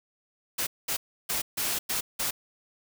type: noise bursts at uneven times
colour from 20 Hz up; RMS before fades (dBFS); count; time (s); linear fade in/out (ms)
white; -29; 6; 0.58-0.67 / 0.88-0.97 / 1.29-1.42 / 1.57-1.79 / 1.89-2.01 / 2.19-2.31; 10
effects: none